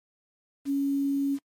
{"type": "tone with quantisation", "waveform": "sine", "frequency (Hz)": 278.5, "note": "C#4", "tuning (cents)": 8, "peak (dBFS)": -23, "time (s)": [0.65, 1.39], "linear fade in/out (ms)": 50, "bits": 8, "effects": ["noise-tail reverb RT60 0.1 s tail -25 dB re dry", "MP3 64 kbps"]}